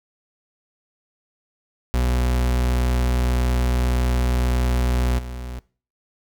40% pulse tone with level steps, 61.74 Hz, B1, in tune, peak -17 / -29 dBFS, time 1.94-5.59 s, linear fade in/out 0 ms, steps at 5.18 s, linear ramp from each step 10 ms, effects noise-tail reverb RT60 0.4 s tail -21 dB re dry

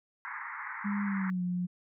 white band-pass noise, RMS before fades -40 dBFS, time 0.25-1.3 s, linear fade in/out 0 ms, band 860 to 2100 Hz, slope 96 dB/octave
sine tone with pitch glide, 203 to 178.78 Hz, G#3 to F3, -39 to +41 cents, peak -29 dBFS, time 0.84-1.67 s, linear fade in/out 20 ms, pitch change -220 cents, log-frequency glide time 1.04-1.42 s
effects none

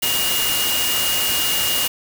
sine tone in noise, 2855 Hz, F7, 37 cents sharp, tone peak -22 dBFS, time 0.02-1.88 s, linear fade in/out 10 ms, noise white, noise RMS -21 dBFS, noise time 0.02-1.88 s, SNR -4 dB, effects none

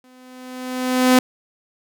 sawtooth tone with exponential growth, 254.3 Hz, C4, 49 cents flat, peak -5 dBFS, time 0.04-1.19 s, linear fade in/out 2 ms, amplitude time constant 250 ms, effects none

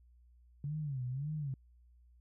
sine tone with vibrato, 138.59 Hz, C#3, in tune, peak -35 dBFS, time 0.64-1.54 s, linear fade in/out 2 ms, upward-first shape sine, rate 1.8 Hz, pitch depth 190 cents each way, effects added 60 Hz sine -60 dBFS peak until 2.2 s

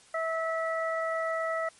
harmonic tone, 651 Hz, E5, 22 cents flat, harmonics 1 / 2 / 3, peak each -30 / -33 / -35 dBFS, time 0.14-1.69 s, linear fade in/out 5 ms, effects white hiss -57 dBFS RMS until 1.79 s + MP3 48 kbps

